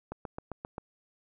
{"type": "click train", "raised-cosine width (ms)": 1, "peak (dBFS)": -23, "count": 6, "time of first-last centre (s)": [0.12, 0.781], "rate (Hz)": 7.56, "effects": []}